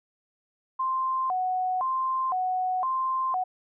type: tone with vibrato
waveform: sine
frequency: 880 Hz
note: A5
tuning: in tune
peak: -24 dBFS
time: 0.79-3.44 s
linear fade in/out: 10 ms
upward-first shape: square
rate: 0.98 Hz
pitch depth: 300 cents each way
effects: none